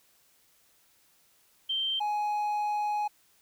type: tone pair in turn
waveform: sine / triangle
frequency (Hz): 3136 / 836.2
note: G7 / G#5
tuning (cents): 0 / +12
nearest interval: octave + major seventh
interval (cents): 2288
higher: first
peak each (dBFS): -27 / -25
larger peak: second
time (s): 1.69-2 / 2-3.08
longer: second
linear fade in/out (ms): 10
effects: white hiss -65 dBFS RMS until 3.41 s